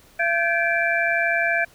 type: tone cluster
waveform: sine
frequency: 679 / 1554 / 1706 / 2344 Hz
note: F5 / G6 / G#6 / D7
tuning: -49 / -16 / +46 / -4 cents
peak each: -24 dBFS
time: 0.19-1.65 s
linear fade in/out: 10 ms
effects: pink hiss -53 dBFS RMS until 1.74 s